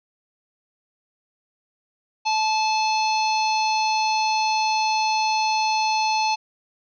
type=harmonic tone with a mistuned harmonic; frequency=870 Hz; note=A5; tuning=20 cents flat; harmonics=1 / 3 / 4 / 5 / 6 / 7; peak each=-20 / -27 / -38 / -28 / -38 / -35 dBFS; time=2.25-6.36 s; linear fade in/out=20 ms; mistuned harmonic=5; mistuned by=-28 cents; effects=none